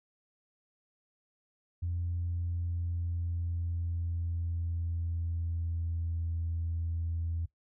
sine tone with pitch glide, 86.5 to 83.31 Hz, F2 to E2, -16 to +19 cents, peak -30 dBFS, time 1.82-7.46 s, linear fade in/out 10 ms, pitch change -65 cents, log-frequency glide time 2.17-6.33 s, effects noise-tail reverb RT60 0.1 s tail -18 dB re dry + tanh soft clip ceiling -26 dBFS

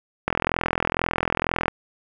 click train, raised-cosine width 0.5 ms, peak -5 dBFS, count 60, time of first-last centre 0.28-1.681 s, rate 42.1 Hz, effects none

